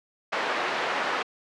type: band-pass noise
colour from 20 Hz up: white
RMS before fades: -28 dBFS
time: 0.32-1.23 s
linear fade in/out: 10 ms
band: 390 to 1700 Hz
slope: 12 dB/octave
effects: low-pass 6000 Hz 12 dB/octave